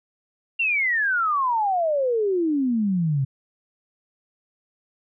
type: exponential sweep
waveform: sine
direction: down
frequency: 2794 to 130 Hz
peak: -19 dBFS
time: 0.59-3.25 s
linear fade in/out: 10 ms
effects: none